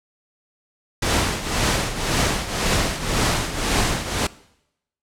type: noise with tremolo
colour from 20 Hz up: pink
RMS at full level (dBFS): -18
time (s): 1.02-4.27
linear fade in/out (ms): 5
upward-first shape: triangle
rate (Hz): 1.9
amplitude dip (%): 75
effects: noise-tail reverb RT60 0.8 s tail -20 dB re dry + low-pass 9000 Hz 12 dB/octave